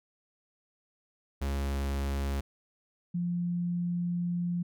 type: tone pair in turn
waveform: 45% pulse / sine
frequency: 69.3 / 174.63 Hz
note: C#2 / F3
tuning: 0 / 0 cents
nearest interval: octave + major third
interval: 1600 cents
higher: second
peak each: -29 / -28 dBFS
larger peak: second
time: 1.41-2.41 / 3.14-4.63 s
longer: second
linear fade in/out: 10 ms
effects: none